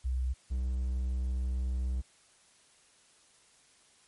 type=tone pair in turn; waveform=sine / triangle; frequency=63.6 / 63.36 Hz; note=C2 / B1; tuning=-48 / +45 cents; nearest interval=unison; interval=7 cents; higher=first; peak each=-28 / -27 dBFS; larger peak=second; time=0.04-0.34 / 0.5-2.02 s; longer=second; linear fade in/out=20 ms; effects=white hiss -63 dBFS RMS until 4.07 s + MP3 48 kbps

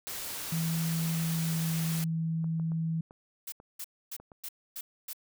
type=noise; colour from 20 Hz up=white; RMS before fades=-38 dBFS; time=0.07-2.04 s; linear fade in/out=0 ms
type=tone with pitch glide; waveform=sine; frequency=163.9 to 162.77 Hz; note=E3 to E3; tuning=-10 to -22 cents; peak=-28 dBFS; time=0.52-3.01 s; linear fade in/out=5 ms; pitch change=-12 cents; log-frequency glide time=1.28-1.7 s
type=clicks; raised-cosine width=1 ms; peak=-36 dBFS; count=7; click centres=2.443 / 2.598 / 2.719 / 3.109 / 3.601 / 4.2 / 4.318 s
type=noise bursts; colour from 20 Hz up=blue; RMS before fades=-39 dBFS; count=6; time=3.47-5.132 s; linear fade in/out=5 ms; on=52 ms; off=270 ms
effects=none

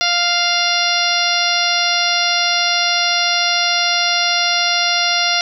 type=harmonic tone; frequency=698.5 Hz; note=F5; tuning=in tune; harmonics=1 / 2 / 3 / 4 / 5 / 6 / 7 / 8; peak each=-22 / -22 / -22 / -22 / -22 / -22 / -22 / -22 dBFS; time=0.01-5.41 s; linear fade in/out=0 ms; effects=none

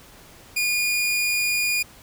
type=tone; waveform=sawtooth; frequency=2436 Hz; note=D#7; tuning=37 cents flat; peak=-17 dBFS; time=0.56-1.83 s; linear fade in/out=10 ms; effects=pink hiss -48 dBFS RMS until 2.02 s

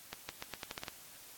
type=accelerating click train; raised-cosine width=0.2 ms; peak=-22 dBFS; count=9; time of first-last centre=0.13-0.882 s; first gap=160 ms; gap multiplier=0.84; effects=white hiss -54 dBFS RMS until 1.37 s + AAC 64 kbps

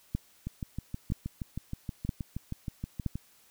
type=two click trains; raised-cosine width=5 ms; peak=-22 / -17 dBFS; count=18 / 4; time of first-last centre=0.47-3.156 / 0.15-3.063 s; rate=6.33 / 1.03 Hz; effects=white hiss -62 dBFS RMS until 3.5 s

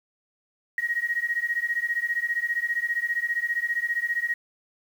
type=beating tone pair; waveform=sine; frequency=1883 / 1898 Hz; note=A#6 / A#6; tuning=+17 / +31 cents; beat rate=15 Hz; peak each=-27 / -27 dBFS; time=0.78-4.34 s; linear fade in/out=2 ms; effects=8-bit

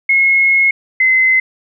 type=tone pair in turn; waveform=sine; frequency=2168 / 2052 Hz; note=C#7 / C7; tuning=-39 / -34 cents; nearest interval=minor second; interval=95 cents; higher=first; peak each=-8 dBFS; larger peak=neither; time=0.09-0.71 / 1-1.4 s; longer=first; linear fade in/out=5 ms; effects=none

